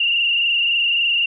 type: tone with frequency modulation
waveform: sine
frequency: 2798 Hz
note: F7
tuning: 3 cents sharp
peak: -15 dBFS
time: 0-1.26 s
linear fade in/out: 5 ms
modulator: 23.6 Hz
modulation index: 3.3
effects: none